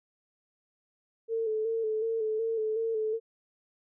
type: tone with vibrato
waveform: sine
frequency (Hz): 443.6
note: A4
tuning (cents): +14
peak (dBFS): -27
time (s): 1.28-3.2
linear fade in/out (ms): 50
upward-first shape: square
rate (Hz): 2.7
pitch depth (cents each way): 36
effects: none